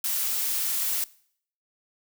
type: noise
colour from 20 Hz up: blue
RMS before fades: -27 dBFS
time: 0.04-1.04 s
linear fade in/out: 2 ms
effects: noise-tail reverb RT60 0.6 s tail -21 dB re dry